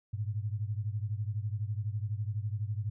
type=beating tone pair; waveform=sine; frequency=101.9 / 113.9 Hz; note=G#2 / A#2; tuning=-32 / -40 cents; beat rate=12 Hz; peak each=-33 / -36 dBFS; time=0.13-2.9 s; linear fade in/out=10 ms; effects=none

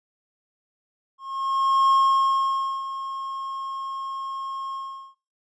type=tone with ADSR envelope; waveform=triangle; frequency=1079 Hz; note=C#6; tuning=47 cents flat; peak=-13 dBFS; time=1.18-5.15 s; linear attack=730 ms; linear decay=920 ms; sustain=-14 dB; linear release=410 ms; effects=noise-tail reverb RT60 0.5 s tail -22 dB re dry + resampled to 22050 Hz

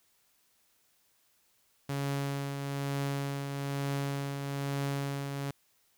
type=tone with tremolo; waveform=sawtooth; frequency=139.8 Hz; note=C#3; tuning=15 cents sharp; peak=-26 dBFS; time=1.89-5.51 s; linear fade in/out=5 ms; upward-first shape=triangle; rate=1.1 Hz; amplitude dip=45%; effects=white hiss -70 dBFS RMS until 5.97 s

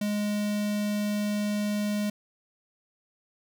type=tone with notch filter; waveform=square; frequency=207.7 Hz; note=G#3; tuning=in tune; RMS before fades=-28 dBFS; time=0.01-2.1 s; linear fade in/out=5 ms; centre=1200 Hz; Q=1.6; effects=none

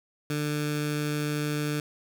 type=tone with notch filter; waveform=15% pulse; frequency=148.9 Hz; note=D3; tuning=24 cents sharp; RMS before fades=-29 dBFS; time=0.3-1.8 s; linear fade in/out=2 ms; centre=690 Hz; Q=1.1; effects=none

